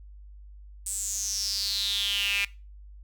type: tone with high-pass filter sweep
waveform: sawtooth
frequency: 200.2 Hz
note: G3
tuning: 37 cents sharp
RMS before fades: -29 dBFS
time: 0.86-2.45 s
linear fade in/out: 5 ms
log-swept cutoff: 8400 to 2400 Hz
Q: 7.6
effects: noise-tail reverb RT60 0.3 s tail -21 dB re dry + added 50 Hz sine -44 dBFS peak until 3.03 s